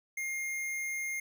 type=tone; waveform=square; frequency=2125 Hz; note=C7; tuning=26 cents sharp; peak=-34 dBFS; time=0.17-1.2 s; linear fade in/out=5 ms; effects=none